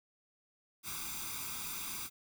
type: noise with comb filter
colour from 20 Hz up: white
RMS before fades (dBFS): -41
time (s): 0.83-2.1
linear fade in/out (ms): 50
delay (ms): 0.83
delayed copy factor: +0.85
effects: none